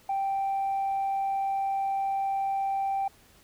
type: tone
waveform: sine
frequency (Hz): 783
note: G5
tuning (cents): -2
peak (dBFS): -24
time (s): 0.09-3.08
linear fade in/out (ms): 5
effects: tanh soft clip ceiling -23 dBFS + pink hiss -58 dBFS RMS until 3.43 s